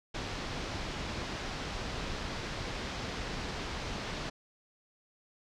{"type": "low-pass noise", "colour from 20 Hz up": "pink", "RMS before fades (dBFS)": -38, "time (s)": [0.14, 4.3], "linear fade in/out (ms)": 10, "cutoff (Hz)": 5600, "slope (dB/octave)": 24, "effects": []}